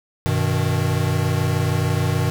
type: chord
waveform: square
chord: G augmented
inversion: none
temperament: equal with one note detuned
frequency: 96.71 / 123.47 / 155.56 Hz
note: G2 / B2 / D#3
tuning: -23 / 0 / 0 cents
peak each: -23 dBFS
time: 0.26-2.3 s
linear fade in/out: 0 ms
effects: none